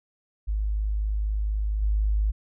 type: tone with level steps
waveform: sine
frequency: 52.1 Hz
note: G#1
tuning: 6 cents sharp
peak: -23 / -20 dBFS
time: 0.47-2.32 s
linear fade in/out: 20 ms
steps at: 1.82 s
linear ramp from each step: 5 ms
effects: none